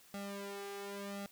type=tone with flanger; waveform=sawtooth; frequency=200 Hz; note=G3; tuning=35 cents sharp; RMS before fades=-44 dBFS; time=0.14-1.26 s; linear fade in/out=0 ms; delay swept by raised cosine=1.5 to 2.41 ms; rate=0.9 Hz; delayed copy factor=+0.95; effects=white hiss -62 dBFS RMS until 1.31 s